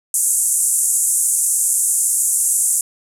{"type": "band-pass noise", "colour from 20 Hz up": "pink", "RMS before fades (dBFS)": -17, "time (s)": [0.14, 2.81], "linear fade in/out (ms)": 2, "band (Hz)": [7400, 11000], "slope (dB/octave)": 48, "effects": []}